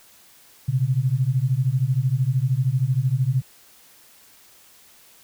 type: beating tone pair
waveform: sine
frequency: 123.47 / 136.47 Hz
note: B2 / C#3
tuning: 0 / -27 cents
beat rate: 13 Hz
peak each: -21 dBFS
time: 0.68-3.42 s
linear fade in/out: 10 ms
effects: white hiss -52 dBFS RMS until 5.23 s